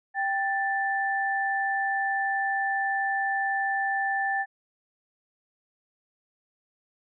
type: tone pair together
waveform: sine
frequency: 786 / 1764.5 Hz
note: G5 / A6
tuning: +4 / +4 cents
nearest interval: octave + major second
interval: 1400 cents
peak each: -27 / -27 dBFS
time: 0.14-4.46 s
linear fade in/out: 50 ms
effects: none